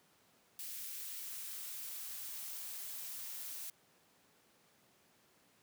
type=noise with high-pass filter sweep; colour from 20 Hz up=blue; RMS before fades=-45 dBFS; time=0.59-3.7 s; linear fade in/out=2 ms; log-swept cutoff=1900 to 260 Hz; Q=0.85; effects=pink hiss -69 dBFS RMS until 5.62 s + high-pass 150 Hz 12 dB/octave